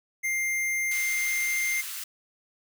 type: tone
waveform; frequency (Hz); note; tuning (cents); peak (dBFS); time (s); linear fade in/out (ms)
square; 2100; C7; +6; -26; 0.23-1.82; 20
type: high-pass noise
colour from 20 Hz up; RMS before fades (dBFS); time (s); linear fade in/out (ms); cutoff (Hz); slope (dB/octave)
white; -36; 0.91-2.04; 5; 1300; 24
effects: none